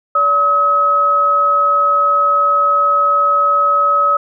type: tone pair together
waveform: sine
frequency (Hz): 575 / 1278.6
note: D5 / D#6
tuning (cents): -37 / +47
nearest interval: octave + major second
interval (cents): 1384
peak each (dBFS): -20 / -10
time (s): 0.15-4.17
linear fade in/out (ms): 5
effects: none